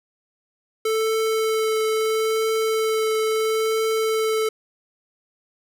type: tone with vibrato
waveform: square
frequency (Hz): 440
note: A4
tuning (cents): 0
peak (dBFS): -20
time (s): 0.85-4.49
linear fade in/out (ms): 5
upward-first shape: triangle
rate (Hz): 0.75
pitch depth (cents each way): 11
effects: none